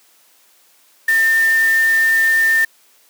sine tone in noise, 1802 Hz, A6, 41 cents sharp, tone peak -11 dBFS, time 1.08-2.65 s, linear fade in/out 5 ms, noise white, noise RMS -29 dBFS, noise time 1.08-2.65 s, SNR +15 dB, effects white hiss -53 dBFS RMS until 3.09 s + high-pass 300 Hz 12 dB/octave

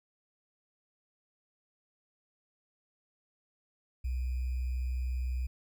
sine tone with sample-and-hold, 63 Hz, B1, 35 cents sharp, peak -30 dBFS, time 4.04-5.47 s, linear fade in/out 10 ms, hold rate 2450 Hz, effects none

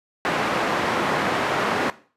white band-pass noise, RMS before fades -23 dBFS, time 0.25-1.9 s, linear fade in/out 0 ms, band 160 to 1400 Hz, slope 12 dB/octave, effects noise-tail reverb RT60 0.4 s tail -17 dB re dry + resampled to 32000 Hz

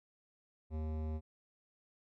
sine tone with hard clipping, 78.1 Hz, D#2, 7 cents sharp, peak -38 dBFS, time 0.7-1.21 s, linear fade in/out 50 ms, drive 16 dB, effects none

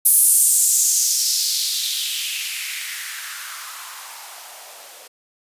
violet noise with band-pass filter sweep, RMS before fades -21 dBFS, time 0.05-5.08 s, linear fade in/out 10 ms, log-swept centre 11000 to 520 Hz, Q 2.9, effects resampled to 32000 Hz

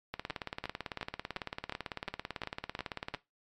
two click trains, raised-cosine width 0.3 ms, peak -20 / -20 dBFS, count 9 / 55, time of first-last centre 0.3-3.147 / 0.14-3.14 s, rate 2.81 / 18 Hz, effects noise-tail reverb RT60 0.2 s tail -17 dB re dry + MP3 64 kbps

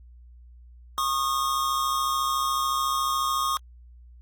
square tone pair together, 1093 / 1226.9 Hz, C#6 / D#6, -25 / -25 cents, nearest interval major second, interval 200 cents, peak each -27 dBFS, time 0.98-3.57 s, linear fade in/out 0 ms, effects added 60 Hz sine -46 dBFS peak until 4.21 s + Opus 48 kbps

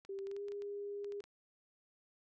clicks, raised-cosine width 0.2 ms, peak -40 dBFS, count 12, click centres 0.05 / 0.189 / 0.27 / 0.314 / 0.365 / 0.484 / 0.52 / 0.621 / 1.045 / 1.122 / 1.204 / 1.24 s
sine tone with pitch glide, 392 to 406.1 Hz, G4 to G#4, 0 to -39 cents, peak -40 dBFS, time 0.09-1.21 s, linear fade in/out 5 ms, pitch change +61 cents, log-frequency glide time 0.25-0.43 s
effects none

